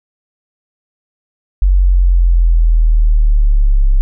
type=linear sweep; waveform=sine; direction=down; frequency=47 to 33.17 Hz; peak=-6 dBFS; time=1.62-4.01 s; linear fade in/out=0 ms; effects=none